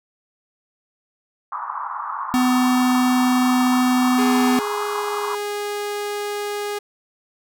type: band-pass noise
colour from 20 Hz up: white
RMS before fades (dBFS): -28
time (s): 1.52-5.35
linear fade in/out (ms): 2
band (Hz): 930 to 1200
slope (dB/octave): 48
type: tone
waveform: square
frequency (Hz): 251.9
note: B3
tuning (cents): +34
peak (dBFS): -16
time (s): 2.34-4.59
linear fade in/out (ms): 0
type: tone with pitch glide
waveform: sawtooth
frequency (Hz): 415.3 to 412.2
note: G#4 to G#4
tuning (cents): 0 to -13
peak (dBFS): -20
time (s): 4.18-6.79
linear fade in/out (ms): 10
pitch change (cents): -13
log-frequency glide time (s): 4.42-5.55
effects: none